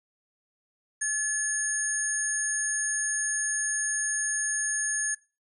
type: tone cluster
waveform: sine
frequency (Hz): 1713 / 6540 / 9240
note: A6 / G#8 / D9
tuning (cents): -47 / -28 / -29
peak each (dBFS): -30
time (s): 1.01-5.15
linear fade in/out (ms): 10
effects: noise-tail reverb RT60 0.3 s tail -22 dB re dry